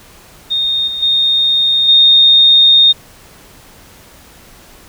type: tone with level steps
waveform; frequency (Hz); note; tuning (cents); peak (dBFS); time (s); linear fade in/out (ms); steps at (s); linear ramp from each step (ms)
sine; 3682; A#7; -22; -12 / -18 / -9 / -4; 0.5-2.93; 20; 0.87 / 1.02 / 1.88; 10
effects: pink hiss -41 dBFS RMS until 4.88 s